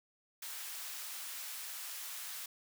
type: high-pass noise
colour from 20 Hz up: white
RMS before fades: -44 dBFS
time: 0.42-2.46 s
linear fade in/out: 5 ms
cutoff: 990 Hz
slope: 12 dB/octave
effects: none